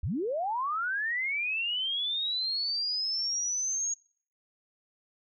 sine linear sweep, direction up, 53.7 to 6645 Hz, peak -28 dBFS, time 0.03-3.94 s, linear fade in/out 5 ms, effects noise-tail reverb RT60 0.5 s tail -26 dB re dry

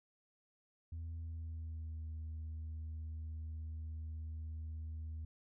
sine tone with pitch glide, 82.2 to 79.13 Hz, E2 to D#2, -4 to +30 cents, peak -39 dBFS, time 0.92-5.25 s, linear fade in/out 5 ms, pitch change -66 cents, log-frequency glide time 1.16-2.06 s, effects tanh soft clip ceiling -40 dBFS

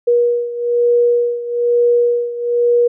sine beating tone pair, 478.7 / 479.8 Hz, A#4 / A#4, +46 / +50 cents, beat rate 1.1 Hz, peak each -13 / -17 dBFS, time 0.07-2.88 s, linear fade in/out 10 ms, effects none

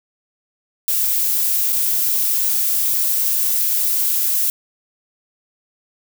violet noise with dropouts, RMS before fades -18 dBFS, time 0.88-4.5 s, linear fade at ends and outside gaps 1 ms, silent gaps 1.723-1.727 s, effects none

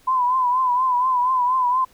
sine tone with vibrato, 1008 Hz, B5, 35 cents sharp, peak -16 dBFS, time 0.07-1.85 s, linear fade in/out 10 ms, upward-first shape triangle, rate 4.2 Hz, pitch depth 77 cents each way, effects pink hiss -55 dBFS RMS until 1.93 s

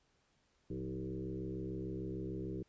sine tone with frequency modulation, 246.9 Hz, B3, in tune, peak -38 dBFS, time 0.7-2.63 s, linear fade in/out 5 ms, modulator 66.7 Hz, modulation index 2.6, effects pink hiss -75 dBFS RMS until 2.68 s + resampled to 16000 Hz

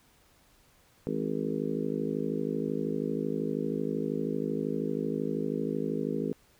harmonic tone with a mistuned harmonic, 52.8 Hz, G#1, 29 cents sharp, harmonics 3 / 4 / 5 / 6 / 7 / 8 / 9, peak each -37 / -36 / -34 / -39 / -38 / -35 / -38 dBFS, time 1.07-6.33 s, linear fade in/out 0 ms, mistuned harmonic 3, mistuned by +39 cents, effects pink hiss -63 dBFS RMS until 6.59 s

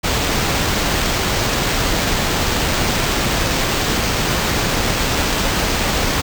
pink noise with sample-and-hold, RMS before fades -18 dBFS, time 0.03-6.22 s, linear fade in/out 20 ms, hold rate 11025 Hz, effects none

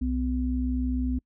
sine tone pair together, 63.26 / 253.2 Hz, B1 / B3, +42 / +43 cents, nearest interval 2 octaves, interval 2401 cents, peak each -27 dBFS, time 0.01-1.19 s, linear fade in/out 10 ms, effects noise-tail reverb RT60 0.1 s tail -26 dB re dry

